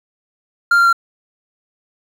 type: tone with pitch steps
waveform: triangle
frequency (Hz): 1396 / 1384.8 / 1373.6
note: F6 / F6 / F6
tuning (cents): -1 / -15 / -29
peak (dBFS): -7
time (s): 0.71-0.929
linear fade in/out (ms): 5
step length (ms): 73
effects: 7-bit